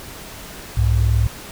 sine tone pair together, 65.41 / 105.77 Hz, C2 / G#2, 0 / +32 cents, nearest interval minor sixth, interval 832 cents, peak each -16 dBFS, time 0.77-1.27 s, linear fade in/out 5 ms, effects pink hiss -36 dBFS RMS until 1.51 s

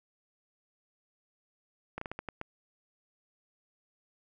slowing click train, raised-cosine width 0.5 ms, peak -22 dBFS, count 7, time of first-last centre 1.98-2.414 s, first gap 34 ms, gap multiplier 1.3, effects none

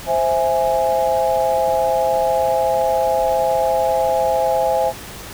sine chord, C augmented, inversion none, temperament equal, 523.3 / 659.3 / 830.6 Hz, C5 / E5 / G#5, 0 / 0 / 0 cents, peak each -19 dBFS, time 0.06-4.93 s, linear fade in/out 50 ms, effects pink hiss -34 dBFS RMS until 5.33 s

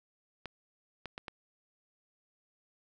clicks, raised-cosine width 0.3 ms, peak -24 dBFS, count 4, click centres 0.457 / 1.057 / 1.179 / 1.282 s, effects none

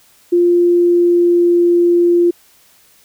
sine tone with pitch glide, 349.2 to 347 Hz, F4 to F4, 0 to -11 cents, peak -8 dBFS, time 0.32-2.31 s, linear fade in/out 10 ms, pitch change -11 cents, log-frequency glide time 0.55-1.63 s, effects white hiss -50 dBFS RMS until 3.04 s

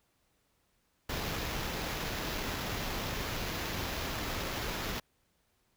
pink noise with sample-and-hold, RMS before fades -36 dBFS, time 1.09-5 s, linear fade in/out 5 ms, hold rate 8820 Hz, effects pink hiss -74 dBFS RMS until 5.76 s

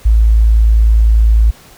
sine tone, 55 Hz, A1, in tune, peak -5 dBFS, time 0.05-1.51 s, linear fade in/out 10 ms, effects pink hiss -41 dBFS RMS until 1.77 s

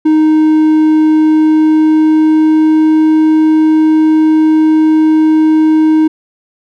triangle tone with pitch glide, 311.1 to 313.1 Hz, D#4 to D#4, 0 to +11 cents, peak -3 dBFS, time 0.05-6.08 s, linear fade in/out 10 ms, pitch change +11 cents, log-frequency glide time 1.11-3.07 s, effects none

